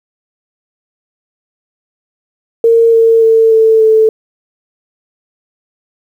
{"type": "tone with pitch steps", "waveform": "sine", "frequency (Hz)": [459.2, 454.2, 449.2, 444.3, 439.5], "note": ["A#4", "A#4", "A4", "A4", "A4"], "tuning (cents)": [-26, -45, 36, 17, -2], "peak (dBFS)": -4, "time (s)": [2.64, 4.09], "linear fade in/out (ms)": 2, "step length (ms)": 290, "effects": ["7-bit"]}